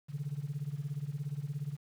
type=tone with tremolo; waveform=sine; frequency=144 Hz; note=D3; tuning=34 cents flat; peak=-30 dBFS; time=0.08-1.78 s; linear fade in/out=50 ms; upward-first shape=sine; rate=17 Hz; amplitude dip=90%; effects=tanh soft clip ceiling -29 dBFS + 10-bit